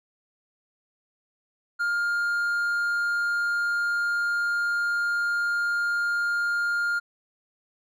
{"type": "tone", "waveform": "triangle", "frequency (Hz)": 1408, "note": "F6", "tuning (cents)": 14, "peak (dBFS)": -21, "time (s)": [1.79, 7], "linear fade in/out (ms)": 20, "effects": []}